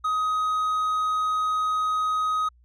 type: tone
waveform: triangle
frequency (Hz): 1258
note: D#6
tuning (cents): +19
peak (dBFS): -20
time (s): 0.04-2.49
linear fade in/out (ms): 10
effects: added 60 Hz sine -54 dBFS peak until 2.64 s + resampled to 24000 Hz